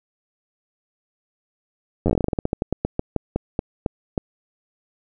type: slowing click train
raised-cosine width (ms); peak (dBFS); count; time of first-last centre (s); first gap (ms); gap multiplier
2; -7; 24; 2.06-4.178; 10; 1.17
effects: none